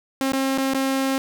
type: tone with dropouts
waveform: sawtooth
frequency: 268.1 Hz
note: C4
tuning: 42 cents sharp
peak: -16 dBFS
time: 0.21-1.18 s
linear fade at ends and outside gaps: 0 ms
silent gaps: 0.32-0.334 / 0.577-0.584 / 0.736-0.746 s
effects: none